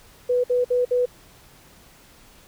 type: tone bursts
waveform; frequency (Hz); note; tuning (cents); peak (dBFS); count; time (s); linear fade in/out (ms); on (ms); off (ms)
sine; 493.9; B4; 0; -17; 4; 0.29-1.058; 10; 150; 56
effects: pink hiss -51 dBFS RMS until 2.47 s